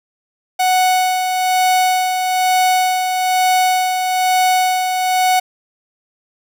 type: tone with tremolo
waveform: 45% pulse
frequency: 740 Hz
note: F#5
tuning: in tune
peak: -11 dBFS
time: 0.59-5.4 s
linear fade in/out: 10 ms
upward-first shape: sine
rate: 1.1 Hz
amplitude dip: 45%
effects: none